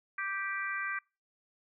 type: harmonic tone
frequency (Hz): 392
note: G4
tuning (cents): 0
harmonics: 3 / 4 / 5 / 6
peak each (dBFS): -39 / -36 / -38 / -42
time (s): 0.18-0.99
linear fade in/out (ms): 5
effects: noise-tail reverb RT60 0.3 s tail -26 dB re dry